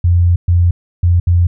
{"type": "tone bursts at uneven times", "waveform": "sine", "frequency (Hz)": 87.31, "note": "F2", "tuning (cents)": 0, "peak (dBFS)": -7, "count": 4, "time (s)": [[0.04, 0.36], [0.48, 0.71], [1.03, 1.2], [1.27, 1.47]], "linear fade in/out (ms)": 5, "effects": []}